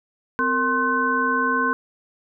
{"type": "tone cluster", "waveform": "sine", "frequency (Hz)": [257.6, 460.8, 1054, 1514], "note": ["C4", "A#4", "C6", "F#6"], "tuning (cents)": [-27, -20, 12, 39], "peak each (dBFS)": [-26, -28, -22, -22], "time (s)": [0.39, 1.73], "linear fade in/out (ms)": 0, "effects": []}